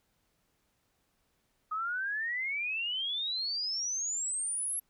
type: exponential sweep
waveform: sine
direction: up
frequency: 1244 to 11370 Hz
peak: -31 dBFS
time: 1.71-4.8 s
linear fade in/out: 10 ms
effects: pink hiss -75 dBFS RMS until 4.89 s